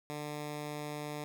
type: tone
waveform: 10% pulse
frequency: 148.7 Hz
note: D3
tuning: 22 cents sharp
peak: -30 dBFS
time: 0.1-1.24 s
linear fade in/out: 0 ms
effects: none